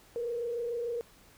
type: tone with frequency modulation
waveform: sine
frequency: 473.2 Hz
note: A#4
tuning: 26 cents sharp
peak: -31 dBFS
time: 0.16-1.01 s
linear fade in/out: 0 ms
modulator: 26.8 Hz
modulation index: 0.54
effects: pink hiss -59 dBFS RMS until 1.37 s